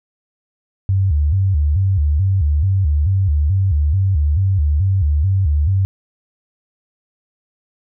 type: tone with vibrato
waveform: sine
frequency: 84.4 Hz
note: E2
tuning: 41 cents sharp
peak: -12 dBFS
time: 0.89-5.85 s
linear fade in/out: 0 ms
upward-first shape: square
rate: 2.3 Hz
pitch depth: 230 cents each way
effects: none